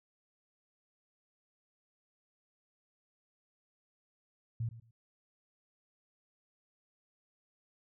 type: tone with echo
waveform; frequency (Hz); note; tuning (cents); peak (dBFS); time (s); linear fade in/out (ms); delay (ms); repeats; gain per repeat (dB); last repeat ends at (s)
sine; 114.9; A#2; -25; -32; 4.6-4.69; 5; 110; 2; -15; 4.91
effects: none